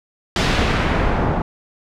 pink noise with low-pass filter sweep, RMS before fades -18 dBFS, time 0.36-1.42 s, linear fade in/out 2 ms, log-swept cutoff 5000 to 910 Hz, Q 0.84, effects none

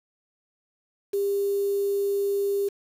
sine tone with quantisation, 400 Hz, G4, 35 cents sharp, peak -22 dBFS, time 1.13-2.69 s, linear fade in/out 10 ms, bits 7, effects none

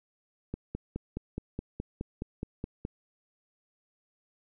click train, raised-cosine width 3 ms, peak -21 dBFS, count 12, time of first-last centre 0.54-2.851 s, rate 4.76 Hz, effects none

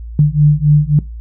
sine beating tone pair, 146.83 / 150.53 Hz, D3 / D3, 0 / +43 cents, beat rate 3.7 Hz, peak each -10 dBFS, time 0.19-0.99 s, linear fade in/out 2 ms, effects noise-tail reverb RT60 0.2 s tail -19 dB re dry + added 57 Hz sine -25 dBFS peak until 1.2 s

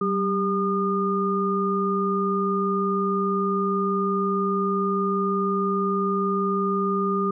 sine tone cluster, 192.4 / 397.2 / 1218 Hz, G3 / G4 / D#6, -32 / +23 / -37 cents, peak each -25 dBFS, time 0.01-7.31 s, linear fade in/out 5 ms, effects none

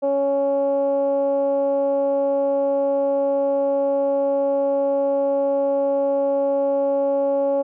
15% pulse tone with low-pass filter, 278.1 Hz, C#4, 6 cents sharp, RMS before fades -20 dBFS, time 0.02-7.63 s, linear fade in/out 20 ms, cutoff 620 Hz, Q 7.5, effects none

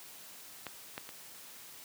clicks, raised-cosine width 0.3 ms, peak -23 / -22 / -29 dBFS, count 3, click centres 0.667 / 0.979 / 1.091 s, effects white hiss -51 dBFS RMS until 1.84 s + high-pass 100 Hz 12 dB/octave

